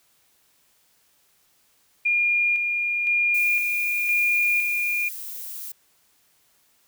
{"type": "tone with tremolo", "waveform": "sine", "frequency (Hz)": 2417, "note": "D7", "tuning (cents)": 49, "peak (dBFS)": -18, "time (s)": [2.05, 5.09], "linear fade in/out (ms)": 10, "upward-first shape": "square", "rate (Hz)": 0.98, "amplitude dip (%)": 35}
{"type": "noise", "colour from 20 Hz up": "violet", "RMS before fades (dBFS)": -35, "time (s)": [3.34, 5.72], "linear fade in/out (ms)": 5}
{"effects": ["white hiss -63 dBFS RMS until 6.87 s"]}